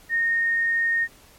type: tone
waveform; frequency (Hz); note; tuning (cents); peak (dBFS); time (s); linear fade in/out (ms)
sine; 1846; A#6; -17; -19; 0.09-1.08; 50
effects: pink hiss -52 dBFS RMS until 1.38 s + MP3 64 kbps